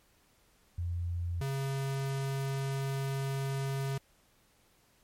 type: tone pair in turn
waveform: sine / square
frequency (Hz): 86.6 / 136.31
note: F2 / C#3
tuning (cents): -14 / -29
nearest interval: minor sixth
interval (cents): 785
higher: second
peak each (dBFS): -31 / -32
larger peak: first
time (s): 0.78-1.41 / 1.41-3.98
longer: second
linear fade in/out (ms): 5
effects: pink hiss -67 dBFS RMS until 5.03 s + MP3 64 kbps